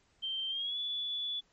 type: tone with pitch glide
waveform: sine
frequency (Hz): 3136 to 3440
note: G7 to A7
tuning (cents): 0 to -40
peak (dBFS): -33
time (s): 0.22-1.41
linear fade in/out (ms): 20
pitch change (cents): +160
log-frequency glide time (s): 0.49-0.78
effects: pink hiss -70 dBFS RMS until 1.52 s + MP3 32 kbps